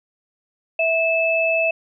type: tone pair together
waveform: sine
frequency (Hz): 654.2 / 2617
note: E5 / E7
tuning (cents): -13 / -13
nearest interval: 2 octaves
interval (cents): 2400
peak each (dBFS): -19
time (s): 0.79-1.71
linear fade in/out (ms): 5
effects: none